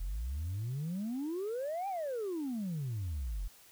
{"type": "exponential two-way sweep", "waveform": "sine", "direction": "up then down", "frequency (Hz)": [41.14, 809, 41.28], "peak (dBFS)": -32, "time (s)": [0, 3.48], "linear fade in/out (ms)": 10, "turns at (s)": 1.88, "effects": ["tanh soft clip ceiling -32 dBFS", "white hiss -59 dBFS RMS until 3.71 s"]}